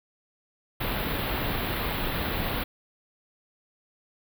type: band-stop noise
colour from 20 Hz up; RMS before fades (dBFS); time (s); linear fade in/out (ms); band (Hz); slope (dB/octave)
pink; -29; 0.8-2.64; 10; 4100 to 12000; 48
effects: none